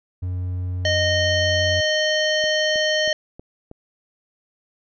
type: tone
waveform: triangle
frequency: 90.6 Hz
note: F#2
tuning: 36 cents flat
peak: -21 dBFS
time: 0.22-1.81 s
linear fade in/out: 10 ms
type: harmonic tone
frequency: 617 Hz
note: D#5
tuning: 15 cents flat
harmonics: 1 / 3 / 5 / 7 / 9 / 10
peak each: -21 / -23 / -24 / -29 / -33 / -35 dBFS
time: 0.85-3.13 s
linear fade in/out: 2 ms
type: click train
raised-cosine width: 2 ms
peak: -25 dBFS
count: 5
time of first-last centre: 2.44-3.714 s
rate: 3.14 Hz
effects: none